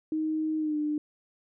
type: tone with pitch glide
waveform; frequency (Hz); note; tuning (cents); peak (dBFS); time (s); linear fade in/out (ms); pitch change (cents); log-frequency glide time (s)
sine; 312.7 to 300; D#4 to D4; +9 to +37; -26; 0.12-0.98; 2; -72; 0.58-0.77
effects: none